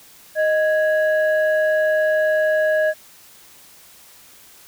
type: tone pair together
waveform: sine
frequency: 622.3 / 1661.3 Hz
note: D#5 / G#6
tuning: 0 / 0 cents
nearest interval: octave + perfect fourth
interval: 1700 cents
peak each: -15 / -21 dBFS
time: 0.35-2.94 s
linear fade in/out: 50 ms
effects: tanh soft clip ceiling -9 dBFS + white hiss -47 dBFS RMS until 4.67 s